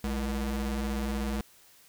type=ring-modulated tone; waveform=45% pulse; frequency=134.9 Hz; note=C#3; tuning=47 cents flat; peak=-26 dBFS; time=0.04-1.41 s; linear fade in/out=0 ms; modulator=75.6 Hz; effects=white hiss -58 dBFS RMS until 1.88 s